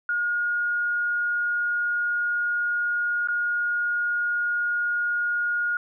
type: tone with dropouts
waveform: sine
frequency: 1432 Hz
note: F6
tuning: 43 cents sharp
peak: -22 dBFS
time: 0.09-5.77 s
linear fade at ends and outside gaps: 2 ms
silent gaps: 3.274-3.285 s
effects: none